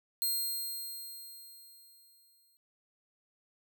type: tone with exponential decay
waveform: 5% pulse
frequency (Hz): 4200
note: C8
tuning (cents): +6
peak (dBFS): -22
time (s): 0.22-2.57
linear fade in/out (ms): 0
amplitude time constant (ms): 510
effects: none